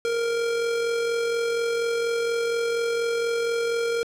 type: tone with amplitude modulation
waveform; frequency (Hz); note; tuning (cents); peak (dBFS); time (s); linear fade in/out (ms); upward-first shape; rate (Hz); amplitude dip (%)
square; 466.2; A#4; 0; -22; 0.05-4.03; 0; sine; 44.2; 30
effects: low-pass 8000 Hz 12 dB/octave + 8-bit